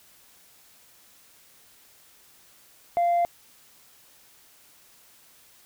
sine tone with tanh clipping, 693 Hz, F5, 14 cents flat, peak -20 dBFS, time 2.97-3.25 s, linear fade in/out 0 ms, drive 1 dB, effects white hiss -56 dBFS RMS until 5.65 s

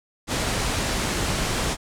pink low-pass noise, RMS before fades -25 dBFS, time 0.27-1.77 s, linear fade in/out 50 ms, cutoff 9700 Hz, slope 24 dB/octave, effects none

